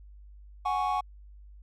triangle chord, F# suspended second, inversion none, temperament equal, 740 / 830.6 / 1108.7 Hz, F#5 / G#5 / C#6, 0 / 0 / 0 cents, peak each -28 dBFS, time 0.65-1.01 s, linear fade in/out 10 ms, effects tanh soft clip ceiling -16 dBFS + added 50 Hz sine -47 dBFS peak until 1.62 s

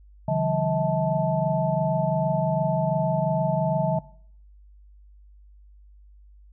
sine tone cluster, 142.4 / 165.1 / 191.2 / 641 / 876 Hz, C#3 / E3 / G3 / E5 / A5, +47 / +3 / -43 / -49 / -8 cents, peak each -26 / -27 / -33 / -25 / -30 dBFS, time 0.28-3.99 s, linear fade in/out 5 ms, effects noise-tail reverb RT60 0.6 s tail -18 dB re dry + added 50 Hz sine -48 dBFS peak until 6.52 s

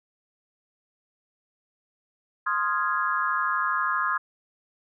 sine chord, F minor seventh, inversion second, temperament equal, 1046.5 / 1244.5 / 1396.9 / 1661.2 Hz, C6 / Eb6 / F6 / Ab6, 0 / 0 / 0 / 0 cents, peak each -28 / -27 / -30 / -29 dBFS, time 2.46-4.18 s, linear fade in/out 10 ms, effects none

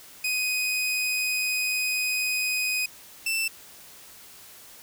sawtooth tone pair in turn, 2501 / 2665 Hz, D#7 / E7, +8 / +18 cents, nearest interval minor second, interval 110 cents, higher second, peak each -21 dBFS, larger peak neither, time 0.24-2.86 / 3.26-3.48 s, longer first, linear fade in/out 5 ms, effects white hiss -48 dBFS RMS until 4.82 s

